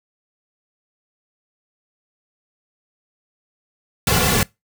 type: noise with comb filter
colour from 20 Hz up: pink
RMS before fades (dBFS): -17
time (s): 4.07-4.43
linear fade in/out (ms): 2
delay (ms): 3.2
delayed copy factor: -0.8
effects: noise-tail reverb RT60 0.2 s tail -23 dB re dry